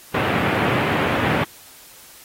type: band-pass noise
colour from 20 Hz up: pink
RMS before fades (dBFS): -21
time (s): 0.14-1.44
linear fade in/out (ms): 5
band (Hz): 110 to 2700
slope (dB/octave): 24
effects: white hiss -45 dBFS RMS until 2.24 s + AAC 48 kbps